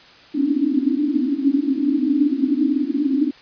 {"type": "band-pass noise", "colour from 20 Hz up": "white", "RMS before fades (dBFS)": -19, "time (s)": [0.34, 3.31], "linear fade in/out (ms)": 10, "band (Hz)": [260, 300], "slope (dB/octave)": 96, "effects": ["white hiss -46 dBFS RMS until 3.41 s", "resampled to 11025 Hz"]}